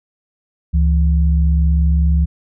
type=tone pair together; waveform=sine; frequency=70.5 / 165.75 Hz; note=C#2 / E3; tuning=+30 / +10 cents; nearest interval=octave + minor third; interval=1480 cents; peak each=-11 / -19 dBFS; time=0.73-2.26 s; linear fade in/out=20 ms; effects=none